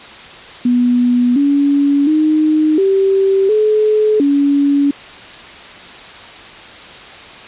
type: tone with pitch steps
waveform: sine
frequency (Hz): 244.7 / 283.3 / 309 / 388 / 428.1 / 283.2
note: B3 / C#4 / D#4 / G4 / A4 / C#4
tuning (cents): -16 / +38 / -12 / -18 / -47 / +37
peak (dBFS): -9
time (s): 0.65-4.91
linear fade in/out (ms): 5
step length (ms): 710
effects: white hiss -34 dBFS RMS until 7.47 s + resampled to 8000 Hz